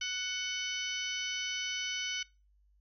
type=harmonic tone with a mistuned harmonic; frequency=740 Hz; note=F#5; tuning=in tune; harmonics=2 / 3 / 4 / 5 / 6 / 7 / 8; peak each=-43 / -40 / -36 / -49 / -46 / -47 / -42 dBFS; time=0.01-2.23 s; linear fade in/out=5 ms; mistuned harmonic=4; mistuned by=+31 cents; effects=noise-tail reverb RT60 0.3 s tail -23 dB re dry + added 50 Hz sine -64 dBFS peak until 2.8 s